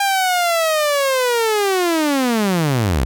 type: linear sweep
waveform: sawtooth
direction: down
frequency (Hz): 805 to 55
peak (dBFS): -11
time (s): 0-3.05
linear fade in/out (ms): 5
effects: none